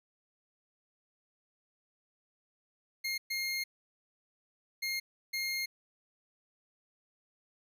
25% pulse tone bursts at uneven times, 2133 Hz, C7, 33 cents sharp, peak -29 dBFS, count 4, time 3.04-3.18 / 3.3-3.64 / 4.82-5 / 5.33-5.66 s, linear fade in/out 10 ms, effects none

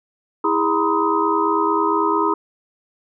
sine tone cluster, 325.6 / 410 / 949 / 1018 / 1257 Hz, E4 / G#4 / A#5 / C6 / D#6, -21 / -22 / +31 / -48 / +17 cents, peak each -22 dBFS, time 0.44-2.34 s, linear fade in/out 5 ms, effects none

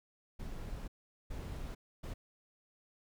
brown noise bursts at uneven times, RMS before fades -42 dBFS, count 3, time 0.39-0.88 / 1.3-1.75 / 2.03-2.14 s, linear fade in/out 10 ms, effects none

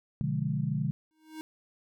sine chord, B diminished seventh, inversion none, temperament equal, 123.47 / 146.83 / 174.61 / 207.7 Hz, B2 / D3 / F3 / Ab3, 0 / 0 / 0 / 0 cents, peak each -34 / -30 / -35 / -35 dBFS, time 0.21-0.91 s, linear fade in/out 0 ms
square tone with exponential growth, 314 Hz, D#4, 16 cents sharp, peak -36 dBFS, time 1.11-1.41 s, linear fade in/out 0 ms, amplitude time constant 64 ms
effects none

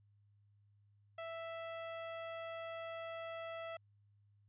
sawtooth tone, 660 Hz, E5, 2 cents sharp, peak -39 dBFS, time 1.18-3.77 s, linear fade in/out 5 ms, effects added 102 Hz sine -67 dBFS peak until 4.48 s + resampled to 8000 Hz

